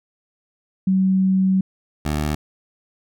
sine / 15% pulse tone pair in turn, 189.4 / 75.16 Hz, F#3 / D2, +41 / +41 cents, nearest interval octave + major third, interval 1600 cents, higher first, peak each -14 dBFS, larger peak neither, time 0.87-1.61 / 2.05-2.35 s, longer first, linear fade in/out 5 ms, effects none

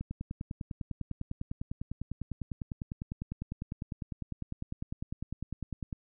click train, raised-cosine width 5 ms, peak -24 dBFS, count 60, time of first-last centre 0.01-5.928 s, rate 9.97 Hz, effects none

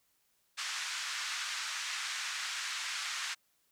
pink band-pass noise, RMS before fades -38 dBFS, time 0.57-3.35 s, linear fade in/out 20 ms, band 1300 to 7400 Hz, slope 24 dB/octave, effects white hiss -74 dBFS RMS until 3.71 s

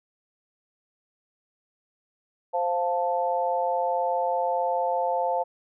sine chord, F major, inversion second, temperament equal, 523.3 / 698.5 / 880 Hz, C5 / F5 / A5, 0 / 0 / 0 cents, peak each -27 dBFS, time 2.53-5.44 s, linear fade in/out 20 ms, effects none

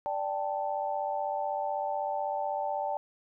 sine chord, D suspended fourth, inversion none, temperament equal, 587.3 / 784 / 880 Hz, D5 / G5 / A5, 0 / 0 / 0 cents, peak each -34 / -33 / -34 dBFS, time 0.06-2.97 s, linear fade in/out 0 ms, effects none

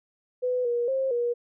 sine tone with pitch steps, 500 / 477.7 / 532 / 478.7 Hz, B4 / A#4 / C5 / A#4, +21 / +42 / +29 / +46 cents, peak -23 dBFS, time 0.42-1.34 s, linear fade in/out 20 ms, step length 230 ms, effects none

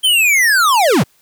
square linear sweep, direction down, 3167 to 87.4 Hz, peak -10 dBFS, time 0.03-1.04 s, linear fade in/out 20 ms, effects white hiss -55 dBFS RMS until 1.21 s

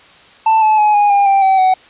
triangle tone with pitch steps, 885 / 864.3 / 844.1 / 824.3 / 805 / 786.2 / 767.8 / 749.8 Hz, A5 / A5 / G#5 / G#5 / G5 / G5 / G5 / F#5, +10 / -31 / +28 / -13 / +46 / +5 / -36 / +23 cents, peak -6 dBFS, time 0.46-1.74 s, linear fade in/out 5 ms, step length 160 ms, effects white hiss -43 dBFS RMS until 1.89 s + resampled to 8000 Hz

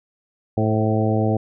harmonic tone with a mistuned harmonic, 109.3 Hz, A2, 11 cents flat, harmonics 1 / 2 / 3 / 4 / 5 / 6 / 7, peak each -20 / -23 / -25 / -26 / -27 / -28 / -28 dBFS, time 0.57-1.37 s, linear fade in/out 5 ms, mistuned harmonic 5, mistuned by -32 cents, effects none

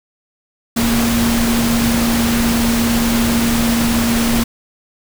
sine tone in noise, 233.1 Hz, A#3, in tune, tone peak -14 dBFS, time 0.76-4.44 s, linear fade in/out 10 ms, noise pink, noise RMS -19 dBFS, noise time 0.76-4.44 s, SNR +2 dB, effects none

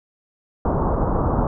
pink low-pass noise, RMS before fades -20 dBFS, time 0.65-1.47 s, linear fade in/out 2 ms, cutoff 1200 Hz, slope 48 dB/octave, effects none

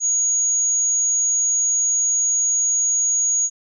sine tone, 6690 Hz, G#8, 12 cents sharp, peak -16 dBFS, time 0-3.5 s, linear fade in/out 50 ms, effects none

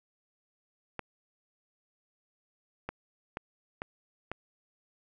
clicks, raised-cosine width 0.5 ms, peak -20 dBFS, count 5, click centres 0.993 / 2.89 / 3.371 / 3.819 / 4.316 s, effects none

